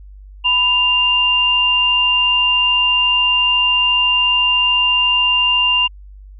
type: tone pair together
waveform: sine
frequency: 991.5 / 2794 Hz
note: B5 / F7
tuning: +7 / 0 cents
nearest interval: octave + tritone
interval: 1793 cents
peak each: -20 / -12 dBFS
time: 0.44-5.88 s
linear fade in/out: 20 ms
effects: added 49 Hz sine -35 dBFS peak until 6.39 s